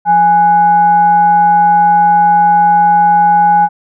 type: tone with frequency modulation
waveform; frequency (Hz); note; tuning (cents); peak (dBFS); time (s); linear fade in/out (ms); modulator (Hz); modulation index
sine; 830.6; G#5; 0; -5; 0.05-3.69; 50; 656; 0.31
effects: none